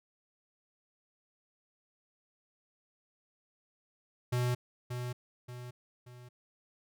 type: tone with echo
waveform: square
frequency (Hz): 123.47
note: B2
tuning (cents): 0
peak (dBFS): -29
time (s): 4.32-4.55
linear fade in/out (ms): 10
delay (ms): 580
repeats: 3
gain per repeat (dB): -7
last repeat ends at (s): 6.29
effects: none